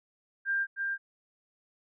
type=tone with echo; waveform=sine; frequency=1592 Hz; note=G6; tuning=26 cents sharp; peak=-26 dBFS; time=0.45-0.67 s; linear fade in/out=50 ms; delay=310 ms; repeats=1; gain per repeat=-3 dB; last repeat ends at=0.98 s; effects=none